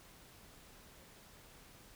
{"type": "silence", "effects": ["pink hiss -59 dBFS RMS until 1.95 s"]}